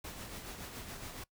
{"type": "noise with tremolo", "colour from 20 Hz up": "pink", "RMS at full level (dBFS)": -44, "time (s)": [0.04, 1.24], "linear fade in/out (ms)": 5, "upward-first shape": "sine", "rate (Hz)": 7.1, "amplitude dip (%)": 40, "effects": ["noise-tail reverb RT60 0.1 s tail -21 dB re dry"]}